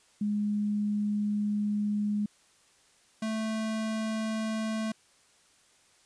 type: tone pair in turn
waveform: sine / square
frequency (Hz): 207.7 / 219.7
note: G#3 / A3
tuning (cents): 0 / -2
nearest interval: minor second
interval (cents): 98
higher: second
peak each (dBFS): -26 / -30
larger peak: first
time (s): 0.21-2.26 / 3.22-4.92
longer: first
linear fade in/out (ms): 5
effects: white hiss -63 dBFS RMS until 6.05 s + resampled to 22050 Hz